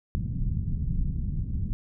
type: low-pass noise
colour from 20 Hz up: pink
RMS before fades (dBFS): -28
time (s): 0.15-1.73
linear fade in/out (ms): 0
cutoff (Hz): 180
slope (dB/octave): 24
effects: none